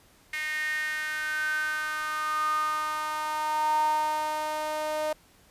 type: tone with high-pass filter sweep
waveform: sawtooth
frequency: 307 Hz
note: D#4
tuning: 23 cents flat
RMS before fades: -29 dBFS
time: 0.33-5.13 s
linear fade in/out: 5 ms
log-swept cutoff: 2000 to 680 Hz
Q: 9.9
effects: pink hiss -59 dBFS RMS until 5.5 s + resampled to 32000 Hz